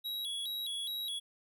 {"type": "tone with vibrato", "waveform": "square", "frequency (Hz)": 3600, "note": "A7", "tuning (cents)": 39, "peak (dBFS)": -36, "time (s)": [0.04, 1.2], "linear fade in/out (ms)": 20, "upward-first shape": "square", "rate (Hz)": 2.4, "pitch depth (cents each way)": 120, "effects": []}